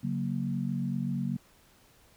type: chord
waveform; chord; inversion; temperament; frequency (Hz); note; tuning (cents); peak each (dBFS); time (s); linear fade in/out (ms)
sine; F# major; second; equal with one note detuned; 140.04 / 185 / 233.1; C#3 / F#3 / A#3; +18 / 0 / 0; -33; 0.03-1.37; 10
effects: pink hiss -61 dBFS RMS until 2.16 s